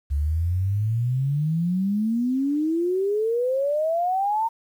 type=exponential sweep; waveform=sine; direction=up; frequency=69.2 to 922 Hz; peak=-20 dBFS; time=0.1-4.49 s; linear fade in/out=20 ms; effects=9-bit